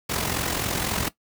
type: noise with amplitude modulation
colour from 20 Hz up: pink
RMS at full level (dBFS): -23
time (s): 0.09-1.09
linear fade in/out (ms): 10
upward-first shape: sine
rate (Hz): 43.9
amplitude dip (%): 60
effects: noise-tail reverb RT60 0.1 s tail -17 dB re dry + high-pass 60 Hz 12 dB/octave